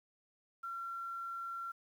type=tone; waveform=sine; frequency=1365 Hz; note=F6; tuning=40 cents flat; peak=-39 dBFS; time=0.63-1.72 s; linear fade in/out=10 ms; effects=11-bit